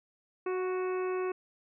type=harmonic tone with a mistuned harmonic; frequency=370 Hz; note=F#4; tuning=in tune; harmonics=1 / 2 / 3 / 4 / 5 / 6 / 7; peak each=-30 / -44 / -40 / -47 / -51 / -51 / -48 dBFS; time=0.46-1.32 s; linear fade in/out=5 ms; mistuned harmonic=2; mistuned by=-22 cents; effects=none